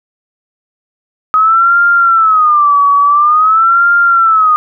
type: tone with vibrato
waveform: sine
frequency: 1259 Hz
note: D#6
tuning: 20 cents sharp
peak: -5 dBFS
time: 1.34-4.56 s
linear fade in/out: 0 ms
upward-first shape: sine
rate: 0.48 Hz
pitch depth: 180 cents each way
effects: none